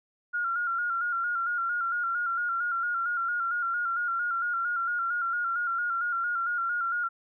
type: tone with vibrato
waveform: sine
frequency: 1400 Hz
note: F6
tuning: 4 cents sharp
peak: -26 dBFS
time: 0.33-7.09 s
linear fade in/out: 20 ms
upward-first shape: square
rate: 4.4 Hz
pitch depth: 41 cents each way
effects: none